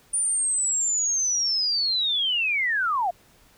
sine linear sweep, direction down, 9390 to 659.3 Hz, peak -21 dBFS, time 0.13-3.11 s, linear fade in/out 10 ms, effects pink hiss -57 dBFS RMS until 3.57 s

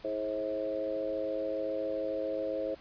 harmonic tone with a mistuned harmonic, 107.2 Hz, A2, 45 cents flat, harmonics 3 / 4 / 5 / 6, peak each -39 / -40 / -33 / -38 dBFS, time 0.04-2.75 s, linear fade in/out 10 ms, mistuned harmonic 4, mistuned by -28 cents, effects pink hiss -55 dBFS RMS until 2.8 s + resampled to 11025 Hz

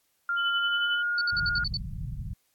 sine tone with pitch glide, 1395 to 1426.8 Hz, F6 to F6, -2 to +37 cents, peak -25 dBFS, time 0.29-1.64 s, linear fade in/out 2 ms, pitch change +39 cents, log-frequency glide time 0.58-1.04 s
sine tone with tremolo, 2998 Hz, F#7, 22 cents sharp, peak -26 dBFS, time 0.36-1.03 s, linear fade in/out 50 ms, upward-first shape sine, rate 11 Hz, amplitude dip 65%
sine tone bursts, 4485 Hz, C#8, 19 cents sharp, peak -27 dBFS, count 7, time 1.18-1.771 s, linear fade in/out 2 ms, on 33 ms, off 60 ms
pink low-pass noise, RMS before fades -35 dBFS, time 1.32-2.34 s, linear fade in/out 10 ms, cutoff 180 Hz, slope 48 dB/octave
effects white hiss -71 dBFS RMS until 2.54 s + AAC 64 kbps

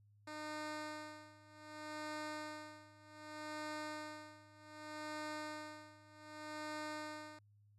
10% pulse tone with tremolo, 304.8 Hz, D#4, 36 cents flat, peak -34 dBFS, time 0.27-7.39 s, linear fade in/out 5 ms, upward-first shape sine, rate 0.65 Hz, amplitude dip 90%, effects added 103 Hz sine -65 dBFS peak until 7.78 s + low-pass 8000 Hz 12 dB/octave

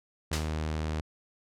sawtooth tone, 77.8 Hz, D#2, in tune, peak -26 dBFS, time 0.31-1.01 s, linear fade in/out 5 ms
white noise with exponential decay, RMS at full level -27 dBFS, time 0.33-0.57 s, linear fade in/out 0 ms, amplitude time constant 51 ms
effects low-pass 7000 Hz 12 dB/octave

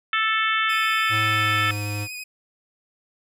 harmonic tone, 440 Hz, A4, in tune, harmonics 3 / 4 / 5 / 6 / 7 / 8, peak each -23 / -25 / -27 / -29 / -30 / -31 dBFS, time 0.13-1.71 s, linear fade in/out 2 ms
sawtooth tone with vibrato, 2493 Hz, D#7, 3 cents sharp, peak -29 dBFS, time 0.69-2.24 s, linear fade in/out 10 ms, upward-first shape sine, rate 12 Hz, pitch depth 26 cents each way
square tone with pitch glide, 108.1 to 103.52 Hz, A2 to G#2, -30 to -5 cents, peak -27 dBFS, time 1.09-2.08 s, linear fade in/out 50 ms, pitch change -75 cents, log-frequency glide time 1.24-1.76 s
effects none

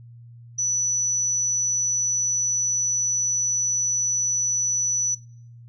sine tone, 5940 Hz, F#8, 6 cents sharp, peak -21 dBFS, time 0.58-5.15 s, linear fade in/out 10 ms, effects noise-tail reverb RT60 0.6 s tail -22 dB re dry + added 118 Hz sine -42 dBFS peak until 5.68 s

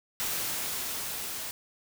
white noise with level ramp, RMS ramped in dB -31 to -37 dBFS, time 0.2-1.51 s, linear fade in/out 0 ms, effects none

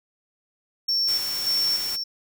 triangle tone with tremolo, 5450 Hz, F8, 43 cents flat, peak -19 dBFS, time 0.88-2.04 s, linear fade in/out 10 ms, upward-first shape square, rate 1.7 Hz, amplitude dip 50%
white noise, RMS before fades -34 dBFS, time 1.07-1.97 s, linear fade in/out 20 ms
effects none

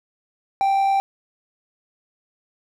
triangle tone with amplitude modulation, 784 Hz, G5, in tune, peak -13 dBFS, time 0.61-1 s, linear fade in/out 0 ms, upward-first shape sine, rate 69.6 Hz, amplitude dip 25%, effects none

